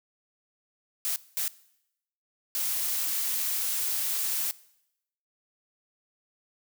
blue noise bursts at uneven times, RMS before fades -29 dBFS, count 3, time 1.05-1.16 / 1.37-1.48 / 2.55-4.51 s, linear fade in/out 0 ms, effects noise-tail reverb RT60 0.8 s tail -20 dB re dry

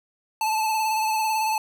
square tone with vibrato, 873 Hz, A5, 14 cents flat, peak -22 dBFS, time 0.41-1.58 s, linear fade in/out 2 ms, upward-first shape sine, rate 18 Hz, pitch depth 30 cents each way, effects none

